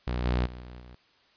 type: tone with level steps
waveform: sawtooth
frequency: 61.2 Hz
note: B1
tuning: 15 cents flat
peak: -24 / -20 / -36 / -38 / -42 dBFS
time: 0.07-0.95 s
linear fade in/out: 5 ms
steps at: 0.24 / 0.45 / 0.6 / 0.79 s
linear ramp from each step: 20 ms
effects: white hiss -63 dBFS RMS until 1.36 s + resampled to 11025 Hz